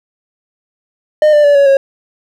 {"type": "tone with pitch steps", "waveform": "triangle", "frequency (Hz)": [609, 592.7, 576.8, 561.4, 546.3], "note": ["D#5", "D5", "D5", "C#5", "C#5"], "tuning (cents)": [-37, 16, -31, 22, -25], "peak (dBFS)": -3, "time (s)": [1.22, 1.77], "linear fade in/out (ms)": 2, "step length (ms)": 110, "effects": []}